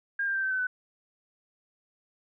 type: tone with pitch steps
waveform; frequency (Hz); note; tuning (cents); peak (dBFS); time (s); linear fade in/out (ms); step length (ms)
sine; 1613 / 1589.9 / 1567.1 / 1544.6 / 1522.5 / 1500.6; G6 / G6 / G6 / G6 / F#6 / F#6; +49 / +24 / -1 / -26 / +49 / +24; -26; 0.19-0.67; 5; 80
effects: none